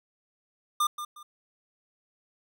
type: tone with echo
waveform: square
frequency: 1201 Hz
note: D6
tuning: 38 cents sharp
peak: -23 dBFS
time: 0.8-0.87 s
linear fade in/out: 5 ms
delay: 180 ms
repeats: 2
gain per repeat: -11 dB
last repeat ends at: 1.23 s
effects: none